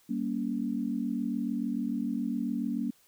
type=chord; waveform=sine; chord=G diminished; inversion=none; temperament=just; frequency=196 / 235.2 / 282.2 Hz; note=G3 / Bb3 / Db4; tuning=0 / +16 / +31 cents; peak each=-35 / -31 / -34 dBFS; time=0.09-2.91 s; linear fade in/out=10 ms; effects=white hiss -64 dBFS RMS until 3.07 s